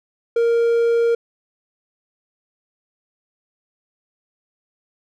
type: tone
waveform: triangle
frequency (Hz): 466.2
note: A#4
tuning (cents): 0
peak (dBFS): -12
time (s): 0.36-1.15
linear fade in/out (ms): 5
effects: none